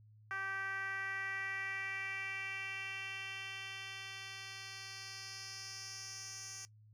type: tone with band-pass filter sweep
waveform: 10% pulse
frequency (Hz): 388.2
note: G4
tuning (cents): -17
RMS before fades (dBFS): -44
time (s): 0.31-6.65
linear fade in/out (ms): 0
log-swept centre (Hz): 1500 to 6400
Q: 3.1
effects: noise-tail reverb RT60 0.1 s tail -18 dB re dry + added 107 Hz sine -59 dBFS peak until 6.93 s